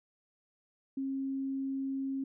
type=tone; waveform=sine; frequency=270 Hz; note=C#4; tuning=45 cents flat; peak=-32 dBFS; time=0.97-2.24 s; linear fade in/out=5 ms; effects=none